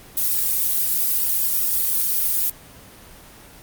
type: noise with flanger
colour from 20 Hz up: violet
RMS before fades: -20 dBFS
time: 0.17-2.5 s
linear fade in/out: 5 ms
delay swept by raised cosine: 1.5 to 2.7 ms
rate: 0.63 Hz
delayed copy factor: +0.5
effects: pink hiss -44 dBFS RMS until 3.62 s + Opus 24 kbps